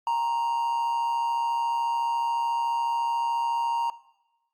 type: tone with amplitude modulation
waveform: triangle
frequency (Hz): 932.3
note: A#5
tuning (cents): 0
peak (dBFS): -19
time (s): 0.07-3.9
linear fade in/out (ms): 2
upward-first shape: sine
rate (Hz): 134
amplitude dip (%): 45
effects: noise-tail reverb RT60 1.0 s tail -19 dB re dry + Opus 48 kbps